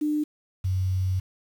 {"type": "tone pair in turn", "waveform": "sine", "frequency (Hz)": [300.4, 93.51], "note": ["D4", "F#2"], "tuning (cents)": [39, 19], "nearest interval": "octave + minor sixth", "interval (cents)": 2020, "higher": "first", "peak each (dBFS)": [-22, -22], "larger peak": "neither", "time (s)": [[0.01, 0.24], [0.64, 1.2]], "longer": "second", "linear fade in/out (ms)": 10, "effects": ["8-bit"]}